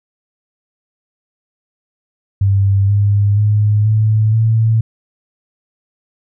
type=tone with pitch steps; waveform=sine; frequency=98.6 / 101.78 / 105.07 / 108.46 / 111.96 Hz; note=G2 / G#2 / G#2 / A2 / A2; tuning=+11 / -34 / +21 / -24 / +31 cents; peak=-9 dBFS; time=2.41-4.81 s; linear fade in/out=5 ms; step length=480 ms; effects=none